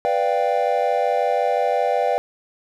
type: chord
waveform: triangle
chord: G dominant seventh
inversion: first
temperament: equal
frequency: 493.9 / 587.3 / 698.5 / 784 Hz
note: B4 / D5 / F5 / G5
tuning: 0 / 0 / 0 / 0 cents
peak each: -21 dBFS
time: 0.05-2.18 s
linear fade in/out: 0 ms
effects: none